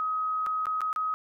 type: tone with dropouts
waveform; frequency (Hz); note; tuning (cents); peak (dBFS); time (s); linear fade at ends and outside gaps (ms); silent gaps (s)
sine; 1265; D#6; +28; -26; 0-1.14; 0; 0.463-0.468 / 0.656-0.668 / 0.807-0.816 / 0.929-0.961
effects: none